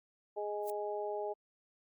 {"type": "harmonic tone", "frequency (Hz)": 207.7, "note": "G#3", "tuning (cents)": 0, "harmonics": [2, 3, 4], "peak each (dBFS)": [-38, -40, -41], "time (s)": [0.36, 1.34], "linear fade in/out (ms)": 20}
{"type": "noise with exponential growth", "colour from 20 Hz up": "violet", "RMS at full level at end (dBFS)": -41, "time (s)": [0.61, 0.7], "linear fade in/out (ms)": 0, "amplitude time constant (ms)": 19}
{"effects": ["Opus 48 kbps"]}